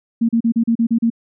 sine tone bursts, 230.5 Hz, A#3, 19 cents flat, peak -12 dBFS, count 8, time 0.21-1.102 s, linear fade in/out 10 ms, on 80 ms, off 36 ms, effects none

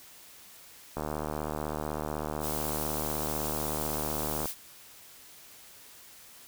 click train, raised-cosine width 1 ms, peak -19 dBFS, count 266, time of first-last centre 0.97-4.457 s, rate 76 Hz
blue noise, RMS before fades -36 dBFS, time 2.4-4.55 s, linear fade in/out 50 ms
effects white hiss -52 dBFS RMS until 6.47 s

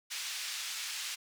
white band-pass noise, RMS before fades -39 dBFS, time 0.1-1.16 s, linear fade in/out 20 ms, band 1900 to 5800 Hz, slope 12 dB/octave, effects none

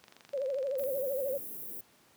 click train, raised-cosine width 0.2 ms, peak -34 dBFS, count 20, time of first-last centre 0.04-0.838 s, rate 23.8 Hz
sine tone with vibrato, 540 Hz, C#5, 45 cents flat, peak -30 dBFS, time 0.33-1.38 s, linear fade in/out 10 ms, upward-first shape triangle, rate 13 Hz, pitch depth 130 cents each way
white band-stop noise, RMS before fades -42 dBFS, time 0.78-1.81 s, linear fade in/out 5 ms, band 480 to 12000 Hz, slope 24 dB/octave
effects pink hiss -63 dBFS RMS until 2.16 s + high-pass 150 Hz 12 dB/octave

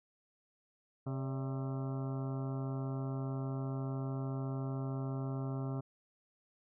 harmonic tone with a mistuned harmonic, 133.4 Hz, C3, 34 cents sharp, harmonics 1 / 2 / 3 / 4 / 5 / 6 / 7 / 8 / 9 / 10, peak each -36 / -42 / -47 / -52 / -50 / -55 / -58 / -56 / -56 / -57 dBFS, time 1.06-5.81 s, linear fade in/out 10 ms, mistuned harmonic 4, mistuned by +120 cents, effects none

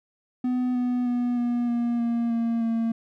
triangle tone with pitch steps, 250.4 / 247.1 / 243.8 / 240.6 / 237.4 / 234.3 / 231.2 / 228.2 Hz, B3 / B3 / B3 / B3 / A#3 / A#3 / A#3 / A#3, +24 / +1 / -22 / -45 / +32 / +9 / -14 / -37 cents, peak -20 dBFS, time 0.44-2.92 s, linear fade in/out 5 ms, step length 310 ms, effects none

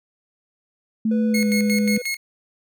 sine tone with pitch glide, 220 to 209.3 Hz, A3 to G#3, 0 to +14 cents, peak -17 dBFS, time 1.05-1.98 s, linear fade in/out 5 ms, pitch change -86 cents, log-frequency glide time 1.28-1.49 s
triangle tone, 493.5 Hz, B4, 1 cent flat, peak -25 dBFS, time 1.11-2.02 s, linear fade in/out 5 ms
sawtooth tone with tremolo, 2167 Hz, C#7, 40 cents flat, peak -19 dBFS, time 1.34-2.17 s, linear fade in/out 5 ms, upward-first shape square, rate 5.6 Hz, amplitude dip 75%
effects none

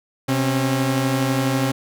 sawtooth tone pair together, 129.47 / 271.1 Hz, C3 / C#4, -18 / -38 cents, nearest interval octave + minor second, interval 1280 cents, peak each -17 dBFS, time 0.28-1.72 s, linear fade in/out 10 ms, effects none

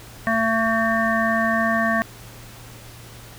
harmonic tone with a mistuned harmonic, 224.9 Hz, A3, 38 cents sharp, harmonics 1 / 3 / 5 / 7 / 8, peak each -23 / -23 / -25 / -28 / -23 dBFS, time 0.27-2.02 s, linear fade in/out 0 ms, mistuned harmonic 8, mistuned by +16 cents, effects added 116 Hz sine -43 dBFS peak until 3.38 s + pink hiss -43 dBFS RMS until 3.38 s

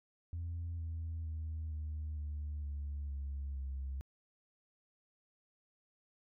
sine tone with pitch steps, 84.6 / 81.86 / 79.21 / 76.64 / 74.16 / 71.76 / 69.43 / 67.19 Hz, E2 / E2 / D#2 / D#2 / D2 / D2 / C#2 / C2, +45 / -12 / +32 / -26 / +17 / -40 / +3 / +47 cents, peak -36 dBFS, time 0.33-4.01 s, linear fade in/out 0 ms, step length 460 ms, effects tanh soft clip ceiling -35 dBFS

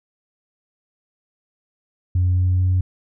sine tone with pitch steps, 90.4 / 91.13 / 91.87 Hz, F#2 / F#2 / F#2, -40 / -26 / -12 cents, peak -13 dBFS, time 2.15-2.81 s, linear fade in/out 5 ms, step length 220 ms, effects tanh soft clip ceiling -12 dBFS

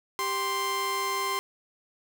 sawtooth tone pair together, 392.3 / 1046.5 Hz, G4 / C6, +1 / 0 cents, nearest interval octave + perfect fourth, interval 1699 cents, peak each -30 / -24 dBFS, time 0.19-1.39 s, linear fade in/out 0 ms, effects none

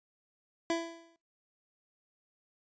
25% pulse tone with exponential decay, 333.4 Hz, E4, 20 cents sharp, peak -23 dBFS, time 0.7-1.16 s, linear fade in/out 1 ms, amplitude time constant 100 ms, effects noise-tail reverb RT60 0.2 s tail -20 dB re dry + resampled to 16000 Hz

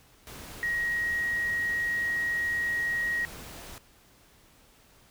sine tone in noise, 1891 Hz, A#6, 24 cents sharp, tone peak -26 dBFS, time 0.63-3.25 s, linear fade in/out 0 ms, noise pink, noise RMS -44 dBFS, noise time 0.27-3.78 s, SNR +15 dB, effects pink hiss -59 dBFS RMS until 5.1 s

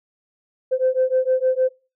sine beating tone pair, 513 / 519.5 Hz, C5 / C5, -34 / -12 cents, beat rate 6.5 Hz, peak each -19 dBFS, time 0.71-1.69 s, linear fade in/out 20 ms, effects noise-tail reverb RT60 0.3 s tail -22 dB re dry + tanh soft clip ceiling -10 dBFS

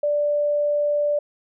sine tone, 587 Hz, D5, 1 cent flat, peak -18 dBFS, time 0.03-1.19 s, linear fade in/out 5 ms, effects none

